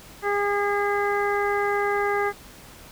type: harmonic tone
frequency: 407.1 Hz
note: G#4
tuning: 35 cents flat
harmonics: 1 / 2 / 3 / 4 / 5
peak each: -24 / -27 / -29 / -30 / -31 dBFS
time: 0.22-2.33 s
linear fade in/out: 50 ms
effects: pink hiss -46 dBFS RMS until 2.91 s